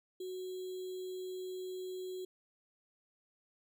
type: tone with sample-and-hold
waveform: sine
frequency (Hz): 370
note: F#4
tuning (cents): 0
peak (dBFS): -39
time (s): 0.2-2.25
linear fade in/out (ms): 5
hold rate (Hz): 3675
effects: none